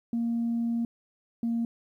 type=tone pair in turn; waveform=sine; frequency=233.1 / 232.1 Hz; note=A#3 / A#3; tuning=0 / -7 cents; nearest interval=unison; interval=7 cents; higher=first; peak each=-24 dBFS; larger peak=neither; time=0.13-0.85 / 1.43-1.65 s; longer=first; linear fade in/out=2 ms; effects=tanh soft clip ceiling -22 dBFS + 11-bit